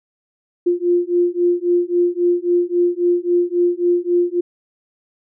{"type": "beating tone pair", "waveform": "sine", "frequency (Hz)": [349.2, 352.9], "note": ["F4", "F4"], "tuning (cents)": [0, 18], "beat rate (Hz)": 3.7, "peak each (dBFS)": -17, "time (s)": [0.66, 4.41], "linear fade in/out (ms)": 10, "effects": []}